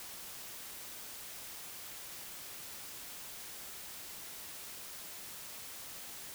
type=silence; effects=white hiss -47 dBFS RMS until 6.34 s